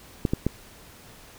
clicks, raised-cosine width 3 ms, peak -9 dBFS, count 3, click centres 0.252 / 0.335 / 0.466 s, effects pink hiss -49 dBFS RMS until 1.38 s

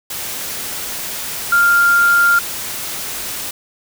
sine tone in noise, 1396.9 Hz, F6, in tune, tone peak -9 dBFS, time 1.52-2.39 s, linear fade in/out 5 ms, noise white, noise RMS -25 dBFS, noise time 0.1-3.51 s, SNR +13 dB, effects none

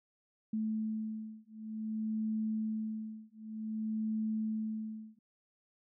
sine beating tone pair, 217.9 / 218.44 Hz, A3 / A3, -17 / -12 cents, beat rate 0.54 Hz, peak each -37 / -37 dBFS, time 0.53-5.19 s, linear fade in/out 5 ms, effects none

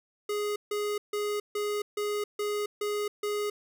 square tone bursts, 415.3 Hz, G#4, in tune, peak -29 dBFS, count 8, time 0.29-3.5 s, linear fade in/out 5 ms, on 270 ms, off 150 ms, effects none

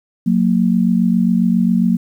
sine tone pair together, 182.5 / 229.9 Hz, F#3 / A#3, -24 / -24 cents, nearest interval major third, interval 400 cents, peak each -14 dBFS, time 0.26-1.97 s, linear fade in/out 10 ms, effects 8-bit

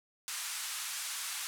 white band-pass noise, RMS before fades -39 dBFS, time 0.28-1.47 s, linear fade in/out 0 ms, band 1000 to 11000 Hz, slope 24 dB/octave, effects none

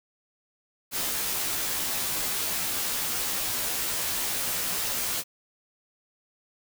white noise with comb filter, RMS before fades -29 dBFS, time 0.91-5.24 s, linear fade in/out 50 ms, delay 14 ms, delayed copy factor -0.85, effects none

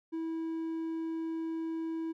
triangle tone, 325.6 Hz, E4, 21 cents flat, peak -31 dBFS, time 0.12-2.13 s, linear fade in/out 20 ms, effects none

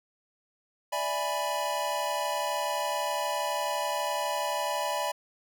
square chord, E dominant seventh, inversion third, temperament equal, 587.3 / 659.3 / 830.6 / 987.8 Hz, D5 / E5 / G#5 / B5, 0 / 0 / 0 / 0 cents, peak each -34 / -37 / -35 / -33 dBFS, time 0.92-5.12 s, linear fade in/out 10 ms, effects none

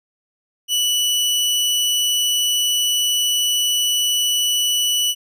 sawtooth tone, 2959 Hz, F#7, 1 cent flat, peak -13 dBFS, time 0.68-5.15 s, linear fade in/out 50 ms, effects resampled to 32000 Hz

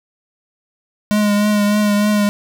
square tone with vibrato, 207.7 Hz, G#3, in tune, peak -13 dBFS, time 1.11-2.29 s, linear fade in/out 0 ms, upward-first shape triangle, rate 3.3 Hz, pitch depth 30 cents each way, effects none

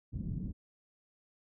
white low-pass noise, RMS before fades -38 dBFS, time 0.12-0.53 s, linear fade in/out 20 ms, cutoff 200 Hz, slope 24 dB/octave, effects none

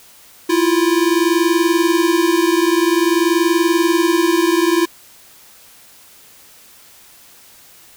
square tone pair together, 328.7 / 349.2 Hz, E4 / F4, -5 / 0 cents, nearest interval minor second, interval 105 cents, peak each -16 dBFS, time 0.49-4.86 s, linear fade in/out 10 ms, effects white hiss -45 dBFS RMS until 7.96 s

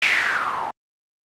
blue noise with low-pass filter sweep, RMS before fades -22 dBFS, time 0.02-0.71 s, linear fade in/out 5 ms, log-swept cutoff 2500 to 830 Hz, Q 6, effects Opus 48 kbps

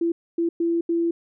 sine tone bursts at uneven times, 337 Hz, E4, 38 cents sharp, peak -19 dBFS, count 4, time 0.01-0.12 / 0.38-0.49 / 0.6-0.81 / 0.89-1.11 s, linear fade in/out 5 ms, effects none

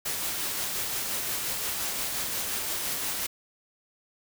white noise with tremolo, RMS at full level -30 dBFS, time 0.05-3.27 s, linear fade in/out 10 ms, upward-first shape sine, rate 5.7 Hz, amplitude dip 25%, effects none

